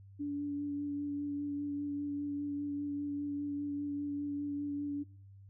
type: tone with vibrato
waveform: sine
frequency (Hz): 288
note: D4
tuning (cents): -34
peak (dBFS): -34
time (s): 0.19-5.04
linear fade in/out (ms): 20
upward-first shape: sine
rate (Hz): 5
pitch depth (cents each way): 13
effects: noise-tail reverb RT60 0.7 s tail -26 dB re dry + added 98 Hz sine -52 dBFS peak until 5.49 s